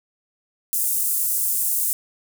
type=high-pass noise; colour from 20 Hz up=pink; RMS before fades=-22 dBFS; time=0.73-1.93 s; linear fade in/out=0 ms; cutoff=8800 Hz; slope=24 dB/octave; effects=none